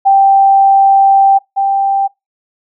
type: tone pair in turn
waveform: sine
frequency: 784 / 787.5 Hz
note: G5 / G5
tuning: 0 / +8 cents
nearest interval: unison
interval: 8 cents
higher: second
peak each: -4 / -9 dBFS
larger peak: first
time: 0.05-1.39 / 1.56-2.08 s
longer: first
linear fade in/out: 20 ms
effects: noise-tail reverb RT60 0.2 s tail -23 dB re dry